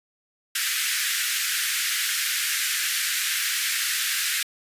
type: high-pass noise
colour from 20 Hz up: pink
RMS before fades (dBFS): -25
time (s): 0.55-4.43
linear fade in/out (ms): 5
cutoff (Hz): 1500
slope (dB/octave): 48
effects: resampled to 32000 Hz